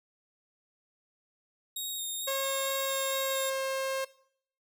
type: tone with vibrato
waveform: 15% pulse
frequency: 3729 Hz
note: A#7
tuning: in tune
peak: -27 dBFS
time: 1.76-3.5 s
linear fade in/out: 5 ms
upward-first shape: square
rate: 2.2 Hz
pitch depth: 18 cents each way
type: tone with pitch glide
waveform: sawtooth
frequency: 542 to 533.9 Hz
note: C#5 to C5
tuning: -39 to +35 cents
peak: -26 dBFS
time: 2.27-4.05 s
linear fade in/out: 10 ms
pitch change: -26 cents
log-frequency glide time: 2.76-3.63 s
effects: noise-tail reverb RT60 0.6 s tail -19 dB re dry